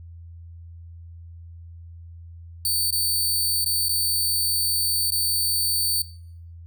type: tone with dropouts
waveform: 10% pulse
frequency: 4545 Hz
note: C#8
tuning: 42 cents sharp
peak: -14 dBFS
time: 2.65-6.02 s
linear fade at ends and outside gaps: 2 ms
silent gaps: 2.907-2.925 / 3.645-3.66 / 3.885-3.892 / 5.105-5.12 s
effects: noise-tail reverb RT60 0.6 s tail -20 dB re dry + added 84 Hz sine -39 dBFS peak until 6.66 s